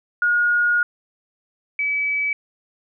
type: tone pair in turn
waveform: sine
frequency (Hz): 1437 / 2290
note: F6 / D7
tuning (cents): +49 / -44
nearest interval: minor sixth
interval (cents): 807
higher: second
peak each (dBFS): -15 / -19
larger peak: first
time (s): 0.22-0.83 / 1.79-2.33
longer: first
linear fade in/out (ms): 2
effects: none